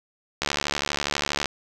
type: click train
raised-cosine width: 0.2 ms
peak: -6 dBFS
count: 76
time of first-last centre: 0.42-1.457 s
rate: 72.3 Hz
effects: none